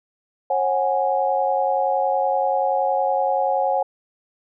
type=chord; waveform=sine; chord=C# suspended fourth; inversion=none; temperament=equal with one note detuned; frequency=542 / 740 / 830.6 Hz; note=C#5 / F#5 / G#5; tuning=-39 / 0 / 0 cents; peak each=-22 dBFS; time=0.5-3.83 s; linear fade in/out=5 ms; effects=none